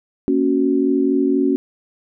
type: chord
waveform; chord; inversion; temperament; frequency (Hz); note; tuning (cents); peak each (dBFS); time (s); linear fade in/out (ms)
sine; F# major; first; equal; 233.1 / 277.2 / 370; A#3 / C#4 / F#4; 0 / 0 / 0; -22 / -16 / -19; 0.28-1.56; 0
effects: none